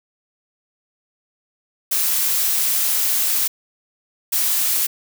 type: noise bursts at uneven times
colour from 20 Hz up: blue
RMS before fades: -19 dBFS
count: 2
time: 1.91-3.48 / 4.32-4.87 s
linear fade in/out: 10 ms
effects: none